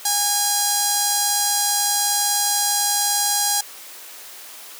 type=tone with notch filter; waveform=5% pulse; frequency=819 Hz; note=G#5; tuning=24 cents flat; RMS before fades=-20 dBFS; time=0.05-3.61 s; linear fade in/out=5 ms; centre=2300 Hz; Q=0.58; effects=white hiss -39 dBFS RMS until 4.79 s + high-pass 400 Hz 12 dB/octave